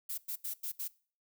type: noise bursts at uneven times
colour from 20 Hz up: violet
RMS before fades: -38 dBFS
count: 5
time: 0.09-0.18 / 0.28-0.36 / 0.44-0.54 / 0.63-0.72 / 0.79-0.88 s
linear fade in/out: 10 ms
effects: noise-tail reverb RT60 0.4 s tail -21 dB re dry